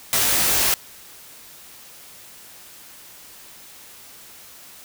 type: noise with comb filter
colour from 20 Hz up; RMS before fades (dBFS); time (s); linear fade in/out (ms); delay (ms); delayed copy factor
white; -19; 0.13-0.74; 0; 20; +0.6
effects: white hiss -44 dBFS RMS until 4.84 s